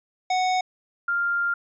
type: tone pair in turn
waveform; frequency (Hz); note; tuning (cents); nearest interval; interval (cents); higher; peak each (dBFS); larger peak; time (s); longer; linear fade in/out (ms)
square / sine; 740 / 1396.9; F#5 / F6; 0 / 0; major seventh; 1100; second; -21 / -21; neither; 0.3-0.61 / 1.08-1.54; second; 5
effects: resampled to 16000 Hz